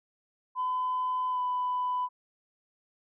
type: tone with pitch glide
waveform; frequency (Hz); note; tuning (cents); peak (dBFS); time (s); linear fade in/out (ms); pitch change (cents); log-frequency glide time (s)
sine; 1011 to 997.1; B5 to B5; +40 to +16; -26; 0.55-2.09; 50; -24; 1.3-1.4
effects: tanh soft clip ceiling -23 dBFS